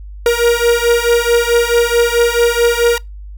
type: beating tone pair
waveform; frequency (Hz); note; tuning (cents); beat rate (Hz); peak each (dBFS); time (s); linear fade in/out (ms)
45% pulse; 470 / 474.6; A#4 / A#4; +14 / +31; 4.6; -13; 0.26-2.98; 2
effects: noise-tail reverb RT60 0.2 s tail -25 dB re dry + added 50 Hz sine -28 dBFS peak until 3.37 s